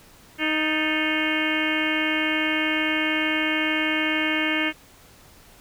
harmonic tone with a mistuned harmonic, 311.1 Hz, D#4, in tune, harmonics 1 / 2 / 3 / 4 / 5 / 6 / 7 / 8 / 9 / 10, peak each -26 / -33 / -36 / -35 / -32 / -30 / -26 / -33 / -30 / -34 dBFS, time 0.38-4.73 s, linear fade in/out 50 ms, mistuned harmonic 6, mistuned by -93 cents, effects pink hiss -51 dBFS RMS until 5.6 s

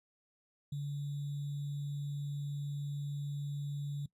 sine tone with sample-and-hold, 143.4 Hz, D3, 41 cents flat, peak -35 dBFS, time 0.72-4.06 s, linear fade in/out 5 ms, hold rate 3675 Hz, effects noise-tail reverb RT60 0.1 s tail -20 dB re dry + resampled to 32000 Hz

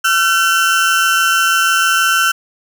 35% pulse tone pair together, 1356.8 / 1523 Hz, E6 / F#6, +50 / +50 cents, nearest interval major second, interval 200 cents, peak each -12 dBFS, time 0.04-2.32 s, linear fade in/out 10 ms, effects none

